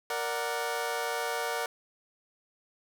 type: chord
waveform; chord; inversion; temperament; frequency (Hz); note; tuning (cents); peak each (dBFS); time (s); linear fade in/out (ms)
20% pulse; Bb augmented; none; equal; 466.2 / 587.3 / 740; Bb4 / D5 / F#5; 0 / 0 / 0; -29 / -31 / -30; 0.1-1.66; 2
effects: none